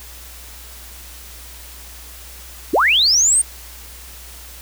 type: linear sweep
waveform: sine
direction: up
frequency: 211.4 to 8970 Hz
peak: -11 dBFS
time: 2.73-3.42 s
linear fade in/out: 10 ms
effects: added 60 Hz sine -39 dBFS peak until 4.61 s + white hiss -39 dBFS RMS until 4.61 s